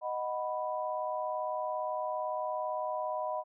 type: chord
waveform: sine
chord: B major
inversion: first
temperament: equal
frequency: 622.3 / 740 / 987.8 Hz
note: D#5 / F#5 / B5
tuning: 0 / 0 / 0 cents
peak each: -35 / -38 / -36 dBFS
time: 0.01-3.44 s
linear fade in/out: 50 ms
effects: none